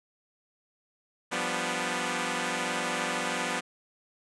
5% pulse chord, G dominant seventh, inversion third, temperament equal, 174.61 / 196 / 246.9 / 293.7 Hz, F3 / G3 / B3 / D4, 0 / 0 / 0 / 0 cents, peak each -23 / -26 / -20 / -26 dBFS, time 1.31-3.61 s, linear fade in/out 20 ms, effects resampled to 24000 Hz

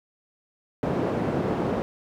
white band-pass noise, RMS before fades -26 dBFS, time 0.83-1.82 s, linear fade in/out 0 ms, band 110 to 470 Hz, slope 12 dB/octave, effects none

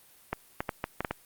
clicks, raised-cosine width 0.5 ms, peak -14 dBFS, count 7, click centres 0.33 / 0.605 / 0.692 / 0.841 / 1.006 / 1.048 / 1.11 s, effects white hiss -58 dBFS RMS until 1.25 s + Opus 32 kbps

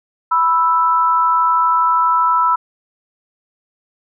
sine tone pair together, 987.8 / 1320.3 Hz, B5 / E6, 0 / +2 cents, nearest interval perfect fourth, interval 502 cents, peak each -14 dBFS, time 0.31-2.56 s, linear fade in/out 10 ms, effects none

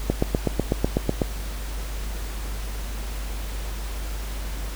click train, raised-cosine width 2 ms, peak -6 dBFS, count 10, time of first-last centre 0.1-1.218 s, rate 8.05 Hz, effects added 50 Hz sine -28 dBFS peak until 4.75 s + pink hiss -38 dBFS RMS until 4.75 s

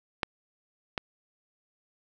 clicks, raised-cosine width 0.3 ms, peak -10 / -13 dBFS, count 2, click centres 0.232 / 0.978 s, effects none

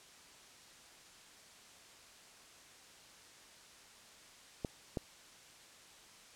clicks, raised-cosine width 2 ms, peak -22 dBFS, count 2, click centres 4.648 / 4.972 s, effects white hiss -58 dBFS RMS until 6.35 s + low-pass 8000 Hz 12 dB/octave

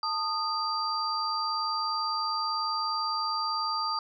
sine tone cluster, 885 / 1235 / 4699 Hz, A5 / D#6 / D8, +10 / -13 / 0 cents, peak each -34 / -30 / -32 dBFS, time 0.03-3.99 s, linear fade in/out 2 ms, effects none

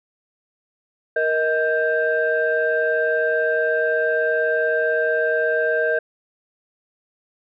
sine tone cluster, 469.7 / 629 / 1577 Hz, A#4 / D#5 / G6, +13 / +19 / +10 cents, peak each -21 dBFS, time 1.16-5.99 s, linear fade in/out 5 ms, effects tanh soft clip ceiling -9 dBFS

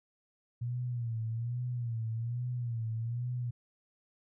sine tone with vibrato, 117.9 Hz, A#2, 20 cents sharp, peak -32 dBFS, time 0.61-3.51 s, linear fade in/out 10 ms, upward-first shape sine, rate 1.2 Hz, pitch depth 89 cents each way, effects none

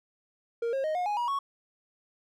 triangle tone with pitch steps, 466.2 / 538.6 / 622.3 / 719 / 830.7 / 959.7 / 1108.8 Hz, A#4 / C#5 / D#5 / F#5 / G#5 / B5 / C#6, 0 / -50 / 0 / -50 / 0 / -50 / 0 cents, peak -25 dBFS, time 0.62-1.39 s, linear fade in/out 5 ms, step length 110 ms, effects none

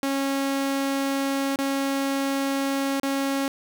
sawtooth tone with dropouts, 274.2 Hz, C#4, 19 cents flat, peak -19 dBFS, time 0.03-3.48 s, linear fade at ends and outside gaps 1 ms, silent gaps 1.56-1.588 / 2.999-3.032 s, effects 8-bit

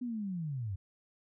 sine linear sweep, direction down, 253.2 to 88.8 Hz, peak -34 dBFS, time 0.01-0.76 s, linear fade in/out 10 ms, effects none

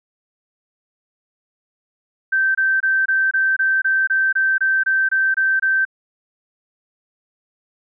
sine tone bursts, 1555 Hz, G6, 14 cents flat, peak -14 dBFS, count 14, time 2.32-5.852 s, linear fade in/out 10 ms, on 230 ms, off 24 ms, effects none

